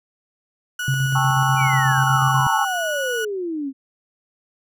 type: tone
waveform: 35% pulse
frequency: 1466 Hz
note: F#6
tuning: 16 cents flat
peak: -22 dBFS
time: 0.79-3.25 s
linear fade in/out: 5 ms
type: tone with tremolo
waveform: sine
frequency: 134.4 Hz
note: C3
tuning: 47 cents sharp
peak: -17 dBFS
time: 0.88-2.47 s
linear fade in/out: 2 ms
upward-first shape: square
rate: 8.2 Hz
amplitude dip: 35%
type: chord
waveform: sine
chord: A dominant seventh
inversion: third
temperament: just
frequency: 792 / 880 / 1100 / 1320 Hz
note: G5 / A5 / C#6 / E6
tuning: +18 / 0 / -14 / +2 cents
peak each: -24 dBFS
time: 1.15-2.65 s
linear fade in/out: 5 ms
type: exponential sweep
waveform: sine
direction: down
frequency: 2422 to 261.6 Hz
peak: -23 dBFS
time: 1.56-3.73 s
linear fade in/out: 50 ms
effects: none